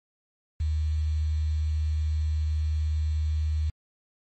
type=tone with quantisation; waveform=sine; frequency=77.1 Hz; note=D#2; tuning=15 cents flat; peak=-23 dBFS; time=0.6-3.7 s; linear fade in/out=5 ms; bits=8; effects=MP3 32 kbps